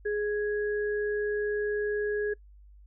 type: tone pair together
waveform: sine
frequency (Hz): 417.9 / 1661.2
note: G#4 / G#6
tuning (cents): +11 / 0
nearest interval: 2 octaves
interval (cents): 2389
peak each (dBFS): -27 / -35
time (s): 0.05-2.34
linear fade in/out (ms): 10
effects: noise-tail reverb RT60 0.1 s tail -24 dB re dry + added 50 Hz sine -50 dBFS peak until 2.86 s